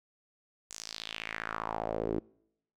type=tone with band-pass filter sweep; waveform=sawtooth; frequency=55 Hz; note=A1; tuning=in tune; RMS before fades=-37 dBFS; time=0.7-2.2 s; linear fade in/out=10 ms; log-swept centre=7400 to 330 Hz; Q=3.2; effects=noise-tail reverb RT60 0.8 s tail -26 dB re dry